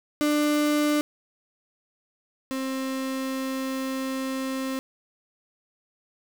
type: tone pair in turn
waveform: 35% pulse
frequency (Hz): 297.1 / 264.7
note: D4 / C4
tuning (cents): +20 / +20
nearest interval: major second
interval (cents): 200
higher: first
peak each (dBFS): -19 / -25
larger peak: first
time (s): 0.21-1.01 / 2.51-4.79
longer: second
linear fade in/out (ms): 0
effects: 8-bit